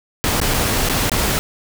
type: noise with dropouts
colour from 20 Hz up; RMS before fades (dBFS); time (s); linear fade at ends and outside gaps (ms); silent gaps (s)
pink; -18; 0.24-1.39; 0; 0.401-0.415 / 0.538-0.542 / 0.888-0.897 / 1.096-1.117
effects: none